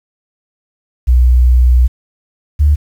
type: tone pair in turn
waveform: sine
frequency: 61.9 / 73.64 Hz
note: B1 / D2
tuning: +5 / +5 cents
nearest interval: minor third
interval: 300 cents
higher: second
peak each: -4 / -5 dBFS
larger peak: first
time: 1.07-1.88 / 2.59-2.76 s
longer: first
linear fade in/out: 20 ms
effects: tanh soft clip ceiling 0 dBFS + 7-bit